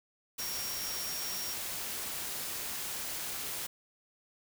sine tone in noise, 5588 Hz, F8, in tune, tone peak -39 dBFS, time 0.39-1.54 s, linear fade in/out 10 ms, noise white, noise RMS -38 dBFS, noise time 0.38-3.67 s, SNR -4 dB, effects none

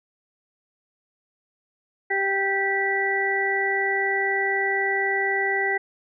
harmonic tone, 392 Hz, G4, in tune, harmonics 1 / 2 / 4 / 5, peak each -27 / -28 / -31 / -23 dBFS, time 2.1-5.78 s, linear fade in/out 10 ms, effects none

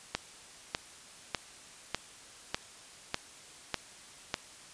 click train, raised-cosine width 0.2 ms, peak -12 dBFS, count 8, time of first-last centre 0.15-4.342 s, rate 1.67 Hz, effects white hiss -52 dBFS RMS until 4.73 s + resampled to 22050 Hz

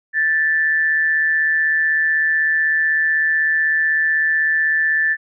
sine tone with amplitude modulation, 1760 Hz, A6, in tune, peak -12 dBFS, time 0.13-5.17 s, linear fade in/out 50 ms, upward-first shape sine, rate 156 Hz, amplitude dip 45%, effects none

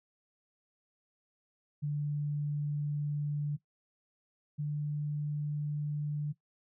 sine tone pair in turn, 146.83 / 148.02 Hz, D3 / D3, 0 / +14 cents, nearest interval unison, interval 14 cents, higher second, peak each -30 / -31 dBFS, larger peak first, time 1.82-3.57 / 4.58-6.33 s, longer neither, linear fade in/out 20 ms, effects noise-tail reverb RT60 0.1 s tail -17 dB re dry

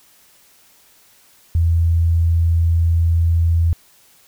sine tone, 83.5 Hz, E2, 23 cents sharp, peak -12 dBFS, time 1.55-3.73 s, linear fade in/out 0 ms, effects white hiss -52 dBFS RMS until 4.27 s

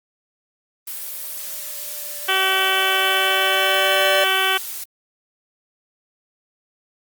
blue noise, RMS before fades -30 dBFS, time 0.87-4.84 s, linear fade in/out 5 ms
square tone with exponential growth, 587.3 Hz, D5, in tune, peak -18 dBFS, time 0.97-4.24 s, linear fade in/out 2 ms, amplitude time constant 710 ms
harmonic tone, 381.3 Hz, G4, 48 cents flat, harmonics 1 / 2 / 3 / 4 / 5 / 6 / 7 / 8 / 9, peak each -28 / -26 / -25 / -22 / -28 / -26 / -27 / -22 / -28 dBFS, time 2.28-4.58 s, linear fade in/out 10 ms
effects Opus 32 kbps

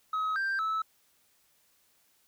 sine tone with pitch steps, 1274 / 1577 / 1305 Hz, D#6 / G6 / E6, +41 / +10 / -18 cents, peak -25 dBFS, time 0.13-0.82 s, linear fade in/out 5 ms, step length 230 ms, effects tanh soft clip ceiling -27 dBFS + white hiss -68 dBFS RMS until 2.27 s

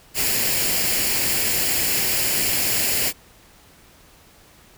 white noise with comb filter, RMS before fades -21 dBFS, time 0.14-3.13 s, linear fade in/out 50 ms, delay 0.41 ms, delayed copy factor +0.55, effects pink hiss -51 dBFS RMS until 4.77 s

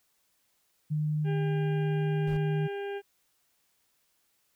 sine tone with pitch glide, 151.9 to 153.13 Hz, D#3 to D#3, -41 to -27 cents, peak -26 dBFS, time 0.9-2.68 s, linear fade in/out 20 ms, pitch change +14 cents, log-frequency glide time 1.39-2.05 s
harmonic tone, 400.9 Hz, G4, 39 cents sharp, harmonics 1 / 2 / 4 / 5 / 6 / 7 / 8, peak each -33 / -42 / -44 / -57 / -51 / -52 / -57 dBFS, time 1.24-3.02 s, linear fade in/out 50 ms
brown noise, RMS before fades -41 dBFS, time 2.27-2.37 s, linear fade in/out 5 ms
effects white hiss -72 dBFS RMS until 4.55 s

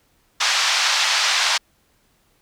white band-pass noise, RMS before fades -19 dBFS, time 0.4-1.58 s, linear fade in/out 10 ms, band 800 to 5600 Hz, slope 24 dB/octave, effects pink hiss -62 dBFS RMS until 2.41 s

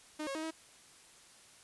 sawtooth tone with pitch steps, 306 / 546 / 315.1 / 320.9 Hz, D#4 / C#5 / D#4 / E4, -29 / -26 / +22 / -46 cents, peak -33 dBFS, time 0.19-0.51 s, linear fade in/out 10 ms, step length 80 ms, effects white hiss -59 dBFS RMS until 1.63 s + resampled to 24000 Hz

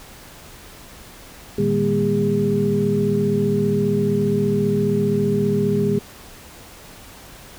sine tone cluster, 113.7 / 152.6 / 201.5 / 236.5 / 406.4 Hz, A#2 / D#3 / G3 / A#3 / G#4, -43 / -33 / +48 / +25 / -38 cents, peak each -27 / -24 / -21 / -26 / -20 dBFS, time 1.58-5.99 s, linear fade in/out 5 ms, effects pink hiss -42 dBFS RMS until 7.58 s

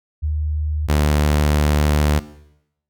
sine / sawtooth tone pair in turn, 76.1 / 74.45 Hz, D#2 / D2, -38 / +24 cents, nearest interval unison, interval 38 cents, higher first, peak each -18 / -10 dBFS, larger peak second, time 0.22-0.88 / 0.88-2.2 s, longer second, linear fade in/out 20 ms, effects noise-tail reverb RT60 0.8 s tail -17 dB re dry

